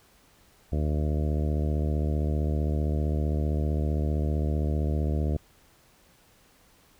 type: harmonic tone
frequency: 75.4 Hz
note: D2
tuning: 46 cents sharp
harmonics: 1 / 2 / 3 / 4 / 5 / 6 / 7 / 8 / 9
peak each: -25 / -31 / -35 / -37 / -39 / -41 / -42 / -43 / -44 dBFS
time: 0.72-5.37 s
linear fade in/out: 5 ms
effects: pink hiss -60 dBFS RMS until 6.99 s